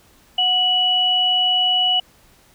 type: tone pair together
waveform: sine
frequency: 734.3 / 2940 Hz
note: F#5 / F#7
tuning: -13 / -12 cents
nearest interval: 2 octaves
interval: 2401 cents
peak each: -23 / -15 dBFS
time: 0.38-2 s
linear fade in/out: 5 ms
effects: pink hiss -53 dBFS RMS until 2.54 s